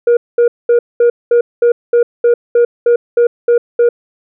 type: tone bursts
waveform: sine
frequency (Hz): 475.8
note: A#4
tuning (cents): +35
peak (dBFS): -3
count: 13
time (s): 0.07-3.89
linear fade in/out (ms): 5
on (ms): 100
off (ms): 210
effects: tanh soft clip ceiling -5 dBFS